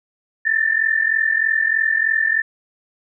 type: tone pair together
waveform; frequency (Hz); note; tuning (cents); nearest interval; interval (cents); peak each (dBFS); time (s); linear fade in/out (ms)
sine; 1760 / 1803.2; A6 / A6; 0 / +42; unison; 42; -18; 0.45-2.42; 10
effects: none